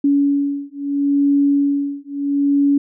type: beating tone pair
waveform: sine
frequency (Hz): 282.3 / 283.05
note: C#4 / C#4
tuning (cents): +32 / +36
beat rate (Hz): 0.75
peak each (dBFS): -17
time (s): 0.04-2.78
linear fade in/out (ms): 5
effects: none